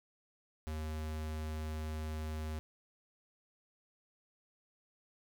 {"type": "tone", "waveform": "square", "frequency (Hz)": 77.8, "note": "D#2", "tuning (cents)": 0, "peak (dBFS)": -38, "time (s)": [0.67, 2.59], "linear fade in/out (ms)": 0, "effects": []}